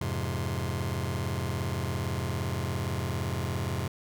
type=chord; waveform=sawtooth; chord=F minor; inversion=none; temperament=just; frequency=87.31 / 104.77 / 130.96 Hz; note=F2 / Ab2 / C3; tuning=0 / +16 / +2 cents; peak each=-29 / -30 / -29 dBFS; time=0.01-3.88 s; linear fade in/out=5 ms; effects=none